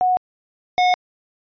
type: tone pair in turn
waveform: sine / square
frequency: 734 / 726.4 Hz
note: F#5 / F#5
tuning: -14 / -32 cents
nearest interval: unison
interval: 18 cents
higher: first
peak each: -14 dBFS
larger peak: neither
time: 0.01-0.17 / 0.78-0.94 s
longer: neither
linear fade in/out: 0 ms
effects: resampled to 11025 Hz